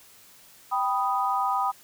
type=chord; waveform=sine; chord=G augmented; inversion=none; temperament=equal; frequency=784 / 987.8 / 1244.5 Hz; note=G5 / B5 / D#6; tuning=0 / 0 / 0 cents; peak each=-27 dBFS; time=0.71-1.72 s; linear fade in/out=20 ms; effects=white hiss -53 dBFS RMS until 1.83 s